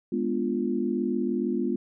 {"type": "chord", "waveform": "sine", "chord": "G# diminished seventh", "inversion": "none", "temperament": "equal", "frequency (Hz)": [207.7, 246.9, 293.7, 349.2], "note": ["G#3", "B3", "D4", "F4"], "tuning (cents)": [0, 0, 0, 0], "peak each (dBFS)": [-30, -28, -34, -29], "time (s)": [0.12, 1.76], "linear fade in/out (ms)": 5, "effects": []}